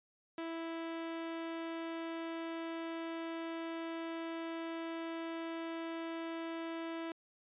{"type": "tone", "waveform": "sawtooth", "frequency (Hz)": 329.6, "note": "E4", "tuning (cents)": 0, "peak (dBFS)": -35, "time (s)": [0.38, 7.12], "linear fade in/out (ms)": 2, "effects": ["resampled to 8000 Hz"]}